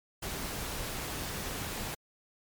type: noise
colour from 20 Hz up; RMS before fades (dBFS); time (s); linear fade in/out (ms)
pink; -37; 0.22-1.95; 10
effects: MP3 96 kbps